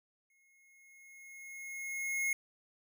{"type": "tone with exponential growth", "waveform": "square", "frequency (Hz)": 2162, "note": "C#7", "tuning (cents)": -44, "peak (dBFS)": -30, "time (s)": [0.3, 2.33], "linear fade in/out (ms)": 2, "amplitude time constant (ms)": 440, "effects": []}